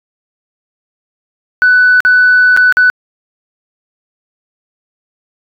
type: tone with dropouts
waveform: sine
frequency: 1493 Hz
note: F#6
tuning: 15 cents sharp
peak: -3 dBFS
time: 1.62-2.9 s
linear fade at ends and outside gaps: 0 ms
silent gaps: 2.004-2.05 / 2.565-2.573 / 2.724-2.77 s
effects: tanh soft clip ceiling -1 dBFS